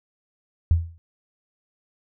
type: tone with exponential decay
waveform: sine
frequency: 83.5 Hz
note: E2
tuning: 23 cents sharp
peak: -11 dBFS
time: 0.71-0.98 s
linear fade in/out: 0 ms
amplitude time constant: 58 ms
effects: none